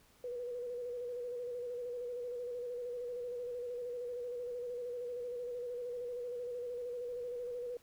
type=tone with vibrato; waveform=sine; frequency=487.7 Hz; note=B4; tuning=22 cents flat; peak=-38 dBFS; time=0.24-7.77 s; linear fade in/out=2 ms; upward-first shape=square; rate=13 Hz; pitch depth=31 cents each way; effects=pink hiss -66 dBFS RMS until 7.82 s